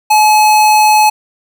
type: tone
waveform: square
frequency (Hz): 854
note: G#5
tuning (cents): +48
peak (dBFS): -6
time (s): 0.1-1.1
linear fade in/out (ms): 10
effects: none